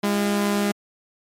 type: tone pair together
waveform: sawtooth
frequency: 203.6 / 340.1 Hz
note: G#3 / F4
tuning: -34 / -46 cents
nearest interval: major sixth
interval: 888 cents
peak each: -16 / -25 dBFS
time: 0.03-0.72 s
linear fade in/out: 10 ms
effects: MP3 64 kbps